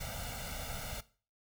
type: noise with comb filter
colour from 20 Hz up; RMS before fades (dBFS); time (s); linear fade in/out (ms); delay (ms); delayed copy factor
pink; -41; 0-1.01; 10; 1.4; +0.95
effects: noise-tail reverb RT60 0.4 s tail -18 dB re dry